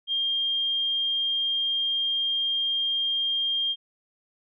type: tone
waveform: sine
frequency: 3208 Hz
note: G7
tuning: 39 cents sharp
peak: -23 dBFS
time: 0.07-3.76 s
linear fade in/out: 50 ms
effects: none